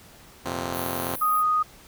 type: chord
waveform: 5% pulse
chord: F suspended fourth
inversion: none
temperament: just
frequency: 87.31 / 116.41 / 130.96 Hz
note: F2 / Bb2 / C3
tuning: 0 / -2 / +2 cents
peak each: -21 / -27 / -22 dBFS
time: 0.45-1.16 s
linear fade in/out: 5 ms
type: high-pass noise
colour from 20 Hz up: pink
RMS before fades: -35 dBFS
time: 0.72-1.44 s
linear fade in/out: 50 ms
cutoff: 10000 Hz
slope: 96 dB/octave
type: tone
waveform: sine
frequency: 1242 Hz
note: D#6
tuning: 3 cents flat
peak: -19 dBFS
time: 1.21-1.63 s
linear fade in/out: 10 ms
effects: pink hiss -50 dBFS RMS until 1.87 s